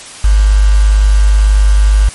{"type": "tone with quantisation", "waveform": "sine", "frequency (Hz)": 51, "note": "G#1", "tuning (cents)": -31, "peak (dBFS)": -4, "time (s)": [0.24, 2.09], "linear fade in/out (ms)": 5, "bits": 4, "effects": ["white hiss -30 dBFS RMS until 2.14 s", "MP3 48 kbps"]}